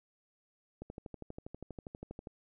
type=click train; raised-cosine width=2 ms; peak=-30 dBFS; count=19; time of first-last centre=0.82-2.272 s; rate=12.4 Hz; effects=none